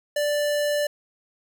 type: tone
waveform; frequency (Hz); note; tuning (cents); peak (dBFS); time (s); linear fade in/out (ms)
square; 587.3; D5; 0; -22; 0.16-0.87; 5
effects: none